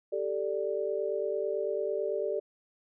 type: chord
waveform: sine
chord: G suspended second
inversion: none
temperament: just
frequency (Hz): 392 / 441 / 588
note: G4 / A4 / D5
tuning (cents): 0 / +4 / +2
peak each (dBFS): -33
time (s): 0.12-2.4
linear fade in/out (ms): 10
effects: none